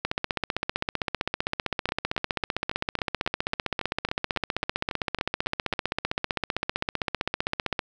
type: two click trains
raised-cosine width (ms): 0.3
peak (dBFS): -14 / -9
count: 15 / 121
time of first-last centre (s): 1.89-5.736 / 0.05-7.792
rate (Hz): 3.64 / 15.5
effects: none